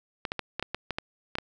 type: clicks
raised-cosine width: 0.3 ms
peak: -14 dBFS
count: 10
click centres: 0.252 / 0.319 / 0.393 / 0.596 / 0.626 / 0.746 / 0.907 / 0.985 / 1.354 / 1.385 s
effects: none